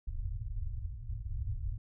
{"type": "low-pass noise", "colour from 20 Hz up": "pink", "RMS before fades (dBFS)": -37, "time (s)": [0.07, 1.78], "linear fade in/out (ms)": 2, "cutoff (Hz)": 120, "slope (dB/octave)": 96, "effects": []}